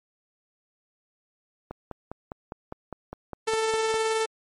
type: click train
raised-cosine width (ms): 1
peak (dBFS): -21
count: 12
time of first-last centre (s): 1.71-3.941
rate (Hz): 4.93
type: tone with tremolo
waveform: sawtooth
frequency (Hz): 443.1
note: A4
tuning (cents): +12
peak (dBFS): -18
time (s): 3.47-4.26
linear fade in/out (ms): 10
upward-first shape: triangle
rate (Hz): 19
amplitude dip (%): 30
effects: MP3 48 kbps